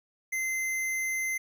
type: tone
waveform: square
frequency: 2070 Hz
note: C7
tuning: 19 cents flat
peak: -29 dBFS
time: 0.32-1.38 s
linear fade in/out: 10 ms
effects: none